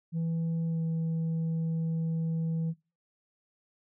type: tone with pitch glide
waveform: sine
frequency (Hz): 164.81 to 163.01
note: E3 to E3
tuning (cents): 0 to -19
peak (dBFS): -25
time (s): 0.12-2.74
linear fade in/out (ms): 50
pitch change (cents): -19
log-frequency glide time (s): 0.67-0.81
effects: noise-tail reverb RT60 0.3 s tail -21 dB re dry + tanh soft clip ceiling -27 dBFS